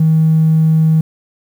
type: tone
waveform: triangle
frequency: 158.9 Hz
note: D#3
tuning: 37 cents sharp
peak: -4 dBFS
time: 0-1.01 s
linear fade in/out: 5 ms
effects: tanh soft clip ceiling -5 dBFS + 7-bit